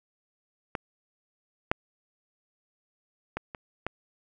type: clicks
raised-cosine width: 0.5 ms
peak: -15 / -7 / -16 / -23 / -15 dBFS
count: 5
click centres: 0.752 / 1.715 / 3.37 / 3.548 / 3.866 s
effects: none